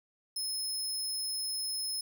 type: tone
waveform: 25% pulse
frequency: 5180 Hz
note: E8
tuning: 31 cents flat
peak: -28 dBFS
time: 0.36-2.01 s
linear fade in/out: 5 ms
effects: none